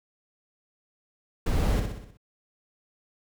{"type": "noise with echo", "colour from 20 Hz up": "brown", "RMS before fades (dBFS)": -24, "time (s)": [1.46, 1.8], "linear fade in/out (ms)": 5, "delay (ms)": 62, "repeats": 6, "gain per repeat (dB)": -5, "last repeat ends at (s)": 2.172, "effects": []}